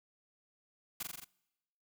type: noise with echo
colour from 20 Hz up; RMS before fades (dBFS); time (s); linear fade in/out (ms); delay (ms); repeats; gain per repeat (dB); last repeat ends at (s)
white; -39; 1-1.03; 5; 43; 5; -2; 1.245
effects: noise-tail reverb RT60 1.0 s tail -25 dB re dry